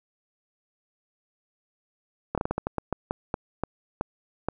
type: slowing click train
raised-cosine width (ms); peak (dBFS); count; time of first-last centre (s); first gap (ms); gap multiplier
1; -12; 14; 2.35-4.486; 27; 1.27
effects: none